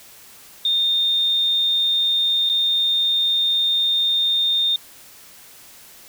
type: tone with dropouts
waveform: sine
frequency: 3644 Hz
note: A#7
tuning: 40 cents flat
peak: -16 dBFS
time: 0.65-4.76 s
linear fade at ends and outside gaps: 2 ms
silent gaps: 2.492-2.497 s
effects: white hiss -45 dBFS RMS until 6.08 s